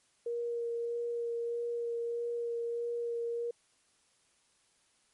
sine tone with vibrato, 470.6 Hz, A#4, 16 cents sharp, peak -32 dBFS, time 0.26-3.51 s, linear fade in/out 5 ms, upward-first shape sine, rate 1.6 Hz, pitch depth 11 cents each way, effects white hiss -70 dBFS RMS until 5.13 s + MP3 48 kbps

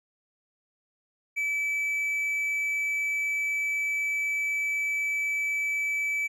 triangle tone, 2304 Hz, D7, 34 cents flat, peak -24 dBFS, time 1.36-6.28 s, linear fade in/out 20 ms, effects none

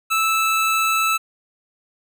25% pulse tone, 1314 Hz, E6, 6 cents flat, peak -13 dBFS, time 0.1-1.18 s, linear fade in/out 20 ms, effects none

